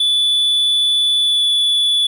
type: tone with pitch glide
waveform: triangle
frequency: 3466 to 3444 Hz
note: A7 to A7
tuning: -27 to -38 cents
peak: -11 dBFS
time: 0-2.07 s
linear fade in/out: 5 ms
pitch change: -11 cents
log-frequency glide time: 1.19-1.46 s
effects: 8-bit